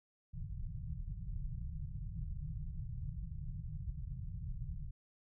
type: low-pass noise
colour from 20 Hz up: pink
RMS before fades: -42 dBFS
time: 0.33-4.91 s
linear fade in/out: 10 ms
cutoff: 170 Hz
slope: 96 dB/octave
effects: none